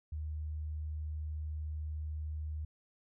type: tone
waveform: sine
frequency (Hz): 76.7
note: D#2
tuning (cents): -24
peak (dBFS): -36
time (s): 0.12-2.65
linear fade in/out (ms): 5
effects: none